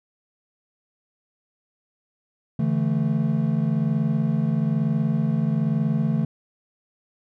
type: chord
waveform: triangle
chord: D suspended second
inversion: none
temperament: equal with one note detuned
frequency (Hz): 143.73 / 164.81 / 220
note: D3 / E3 / A3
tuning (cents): -37 / 0 / 0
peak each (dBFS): -22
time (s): 2.59-6.25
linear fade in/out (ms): 5
effects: none